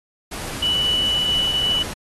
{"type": "tone in noise", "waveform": "sine", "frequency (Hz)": 2960, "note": "F#7", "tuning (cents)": 0, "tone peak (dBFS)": -17, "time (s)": [0.62, 1.83], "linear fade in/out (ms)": 10, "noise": "pink", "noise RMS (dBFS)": -31, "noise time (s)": [0.31, 1.94], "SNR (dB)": 11, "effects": ["AAC 32 kbps"]}